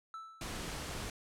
triangle tone with exponential decay, 1318.5 Hz, E6, in tune, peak -39 dBFS, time 0.14-0.79 s, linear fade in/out 1 ms, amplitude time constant 140 ms
pink noise, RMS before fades -41 dBFS, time 0.41-1.1 s, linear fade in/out 2 ms
effects low-pass 10000 Hz 12 dB/octave

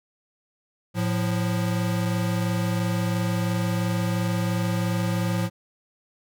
square tone pair together, 110.4 / 176.37 Hz, A2 / F3, +6 / +17 cents, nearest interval minor sixth, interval 811 cents, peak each -26 dBFS, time 0.94-5.5 s, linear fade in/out 50 ms, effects none

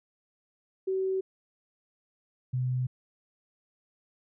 sine tone pair in turn, 380.1 / 126.84 Hz, F#4 / B2, +47 / +47 cents, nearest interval octave + perfect fifth, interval 1900 cents, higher first, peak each -26 dBFS, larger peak neither, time 0.87-1.21 / 2.53-2.87 s, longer neither, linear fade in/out 10 ms, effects none

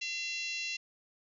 harmonic tone with a mistuned harmonic, 681 Hz, F5, 44 cents flat, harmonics 3 / 4 / 5 / 6 / 7 / 8 / 9 / 10, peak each -46 / -36 / -49 / -42 / -48 / -47 / -47 / -52 dBFS, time 0.01-0.77 s, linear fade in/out 10 ms, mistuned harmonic 5, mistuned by -17 cents, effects none

